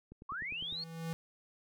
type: click train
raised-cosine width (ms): 3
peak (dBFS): -37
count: 7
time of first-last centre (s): 0.12-0.725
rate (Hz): 9.91
type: linear sweep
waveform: sine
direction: up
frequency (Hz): 1038 to 4435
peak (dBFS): -37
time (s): 0.29-0.84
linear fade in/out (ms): 5
type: tone with exponential growth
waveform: square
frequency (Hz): 164.4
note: E3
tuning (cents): -4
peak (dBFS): -35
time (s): 0.3-1.13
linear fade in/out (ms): 0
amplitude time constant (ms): 180
effects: none